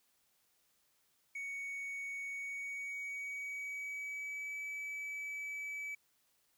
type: tone with pitch glide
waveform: triangle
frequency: 2231 to 2294 Hz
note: C#7 to D7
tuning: +11 to -41 cents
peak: -38 dBFS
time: 1.35-5.95 s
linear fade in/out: 5 ms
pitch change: +48 cents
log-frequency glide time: 2.28-4.58 s
effects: white hiss -75 dBFS RMS until 6.57 s